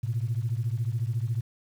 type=beating tone pair; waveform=sine; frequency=110.8 / 124.8 Hz; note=A2 / B2; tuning=+13 / +19 cents; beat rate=14 Hz; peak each=-27 / -29 dBFS; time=0.03-1.41 s; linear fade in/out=10 ms; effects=tanh soft clip ceiling -19 dBFS + 9-bit